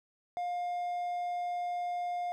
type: tone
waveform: triangle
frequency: 708 Hz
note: F5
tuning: 23 cents sharp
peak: -30 dBFS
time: 0.37-2.32 s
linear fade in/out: 0 ms
effects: none